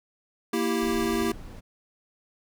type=chord; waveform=square; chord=E diminished; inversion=second; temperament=equal; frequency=233.1 / 329.6 / 392 Hz; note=Bb3 / E4 / G4; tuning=0 / 0 / 0 cents; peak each=-29 dBFS; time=0.53-1.32 s; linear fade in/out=5 ms
type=noise; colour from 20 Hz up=brown; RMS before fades=-40 dBFS; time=0.82-1.61 s; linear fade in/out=20 ms
effects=none